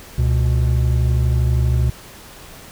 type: tone pair together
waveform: triangle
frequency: 69.3 / 121.79 Hz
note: C#2 / B2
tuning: 0 / -24 cents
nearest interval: minor seventh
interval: 976 cents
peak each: -14 / -15 dBFS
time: 0.18-1.9 s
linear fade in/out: 5 ms
effects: pink hiss -40 dBFS RMS until 2.71 s